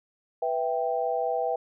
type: chord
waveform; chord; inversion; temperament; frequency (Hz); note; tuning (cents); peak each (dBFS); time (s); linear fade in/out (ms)
sine; E minor; second; equal; 493.9 / 659.3 / 784; B4 / E5 / G5; 0 / 0 / 0; -29; 0.42-1.56; 5
effects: none